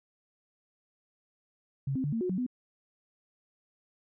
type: tone with pitch steps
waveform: sine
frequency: 136.6 / 262.5 / 146 / 227.4 / 363.9 / 185.6 / 250.1 Hz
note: C#3 / C4 / D3 / A#3 / F#4 / F#3 / B3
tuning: -25 / +6 / -10 / -43 / -29 / +6 / +22 cents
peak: -28 dBFS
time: 1.87-2.465 s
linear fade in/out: 5 ms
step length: 85 ms
effects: none